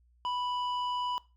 square tone with low-pass filter, 987.8 Hz, B5, in tune, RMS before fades -33 dBFS, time 0.25-1.18 s, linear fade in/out 0 ms, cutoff 3000 Hz, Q 1.2, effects noise-tail reverb RT60 0.3 s tail -20 dB re dry + added 60 Hz sine -62 dBFS peak until 1.36 s

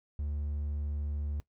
triangle tone, 73.3 Hz, D2, 3 cents flat, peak -30 dBFS, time 0.19-1.4 s, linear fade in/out 0 ms, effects noise-tail reverb RT60 0.1 s tail -19 dB re dry

